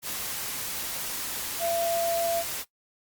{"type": "tone in noise", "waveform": "sine", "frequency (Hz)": 677, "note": "E5", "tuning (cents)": 46, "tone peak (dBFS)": -25, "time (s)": [1.59, 2.44], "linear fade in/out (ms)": 50, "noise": "white", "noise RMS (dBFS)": -33, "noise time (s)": [0.02, 2.65], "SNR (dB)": 5, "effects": ["noise-tail reverb RT60 0.1 s tail -18 dB re dry", "Opus 48 kbps"]}